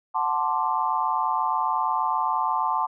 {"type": "chord", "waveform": "sine", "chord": "D dominant seventh", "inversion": "first", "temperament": "equal", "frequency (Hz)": [740, 880, 1046.5, 1174.7], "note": ["F#5", "A5", "C6", "D6"], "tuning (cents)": [0, 0, 0, 0], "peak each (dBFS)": [-30, -25, -26, -29], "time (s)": [0.14, 2.87], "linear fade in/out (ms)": 20, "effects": []}